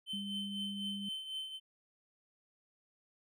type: tone with tremolo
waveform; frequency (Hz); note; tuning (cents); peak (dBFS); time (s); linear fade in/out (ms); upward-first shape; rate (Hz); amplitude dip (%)
triangle; 3077; G7; -33; -35; 0.06-1.6; 50; triangle; 4; 65
type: tone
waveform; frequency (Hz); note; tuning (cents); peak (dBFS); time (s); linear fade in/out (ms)
sine; 200; G3; +35; -40; 0.13-1.09; 5
effects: none